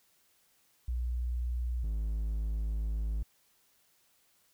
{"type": "tone pair in turn", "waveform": ["sine", "triangle"], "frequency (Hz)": [60.5, 53.75], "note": ["B1", "A1"], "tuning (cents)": [-35, -40], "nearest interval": "major second", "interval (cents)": 205, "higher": "first", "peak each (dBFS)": [-30, -28], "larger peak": "second", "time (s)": [[0.88, 1.84], [1.84, 3.23]], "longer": "second", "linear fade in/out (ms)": 5, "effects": ["white hiss -69 dBFS RMS until 4.53 s"]}